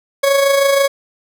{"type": "tone with amplitude modulation", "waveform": "40% pulse", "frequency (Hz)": 554.4, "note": "C#5", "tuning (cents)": 0, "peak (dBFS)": -8, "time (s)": [0.23, 0.88], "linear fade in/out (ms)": 10, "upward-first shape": "sine", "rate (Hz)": 26.2, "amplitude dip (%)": 45, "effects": []}